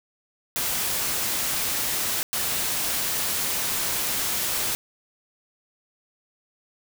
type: noise bursts at uneven times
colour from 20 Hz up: white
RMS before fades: -26 dBFS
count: 2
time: 0.56-2.23 / 2.33-4.75 s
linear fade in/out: 0 ms
effects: none